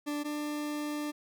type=tone pair in turn; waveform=40% pulse; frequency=293.7 / 297.1 Hz; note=D4 / D4; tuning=0 / +20 cents; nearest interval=unison; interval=20 cents; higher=second; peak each=-31 / -32 dBFS; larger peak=first; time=0.06-0.24 / 0.24-1.12 s; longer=second; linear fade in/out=20 ms; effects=none